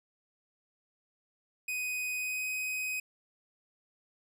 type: tone with pitch glide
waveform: 45% pulse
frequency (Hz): 2500 to 2514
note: D#7 to D#7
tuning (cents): +8 to +17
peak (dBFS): -32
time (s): 1.68-3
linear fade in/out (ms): 5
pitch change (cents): +9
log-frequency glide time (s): 2.18-2.47
effects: none